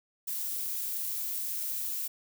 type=noise; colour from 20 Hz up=violet; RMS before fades=-34 dBFS; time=0.27-2.08 s; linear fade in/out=10 ms; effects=none